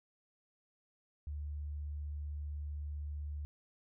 sine tone, 73.7 Hz, D2, 7 cents sharp, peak -38 dBFS, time 1.27-3.45 s, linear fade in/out 0 ms, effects none

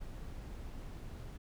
brown noise, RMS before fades -45 dBFS, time 0-1.38 s, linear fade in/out 20 ms, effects none

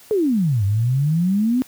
sine exponential two-way sweep, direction down then up, 449.4 to 96.3 to 262.3 Hz, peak -15 dBFS, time 0.11-1.62 s, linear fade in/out 0 ms, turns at 0.64 s, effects white hiss -47 dBFS RMS until 1.67 s + high-pass 60 Hz 12 dB/octave

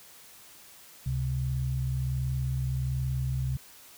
sine tone pair together, 69.08 / 130.4 Hz, C#2 / C3, -5 / -5 cents, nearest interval major seventh, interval 1100 cents, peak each -32 / -28 dBFS, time 1.06-3.57 s, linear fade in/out 5 ms, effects white hiss -52 dBFS RMS until 3.97 s

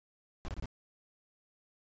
brown noise bursts, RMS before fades -38 dBFS, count 4, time 0.45-0.657 s, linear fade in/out 0 ms, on 33 ms, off 25 ms, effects resampled to 16000 Hz

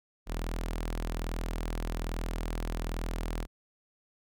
sawtooth tone with notch filter, 41.2 Hz, E1, in tune, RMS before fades -34 dBFS, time 0.26-3.47 s, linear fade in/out 50 ms, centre 110 Hz, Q 1.2, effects none

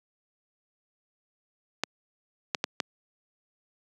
clicks, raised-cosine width 0.2 ms, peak -8 dBFS, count 4, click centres 1.836 / 2.548 / 2.641 / 2.802 s, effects high-pass 200 Hz 12 dB/octave

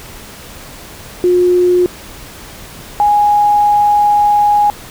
sine tone pair in turn, 358.1 / 827.9 Hz, F4 / G#5, +43 / -6 cents, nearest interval octave + minor third, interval 1451 cents, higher second, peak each -7 dBFS, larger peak neither, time 1.24-1.86 / 3-4.7 s, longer second, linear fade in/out 0 ms, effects pink hiss -33 dBFS RMS until 4.9 s

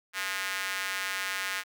square tone with high-pass filter, 96 Hz, G2, 36 cents flat, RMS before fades -33 dBFS, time 0.13-1.64 s, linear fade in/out 50 ms, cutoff 1700 Hz, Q 1.8, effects none

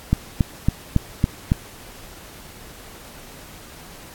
click train, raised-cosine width 5 ms, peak -3 dBFS, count 6, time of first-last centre 0.13-1.519 s, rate 3.6 Hz, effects pink hiss -42 dBFS RMS until 4.14 s + AAC 64 kbps

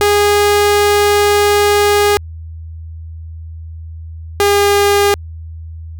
sawtooth tone pair in turn, 411.4 / 405.3 Hz, G#4 / G#4, -16 / -42 cents, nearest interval unison, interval 26 cents, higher first, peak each -5 dBFS, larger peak neither, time 0.01-2.17 / 4.4-5.14 s, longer first, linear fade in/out 0 ms, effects added 81 Hz sine -26 dBFS peak until 5.99 s

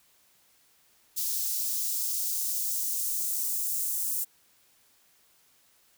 blue noise with high-pass filter sweep, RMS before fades -30 dBFS, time 1.16-4.25 s, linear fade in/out 20 ms, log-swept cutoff 4800 to 7900 Hz, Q 1.2, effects white hiss -64 dBFS RMS until 5.97 s

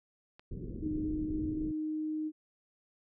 click, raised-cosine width 0.3 ms, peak -36 dBFS, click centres 0.395 s
pink low-pass noise, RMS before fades -40 dBFS, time 0.51-1.72 s, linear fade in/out 5 ms, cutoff 420 Hz, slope 48 dB/octave
sine tone with pitch glide, 307.6 to 309.6 Hz, D#4 to D#4, -20 to -9 cents, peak -32 dBFS, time 0.8-2.32 s, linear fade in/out 50 ms, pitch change +11 cents, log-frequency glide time 0.95-1.5 s
effects none

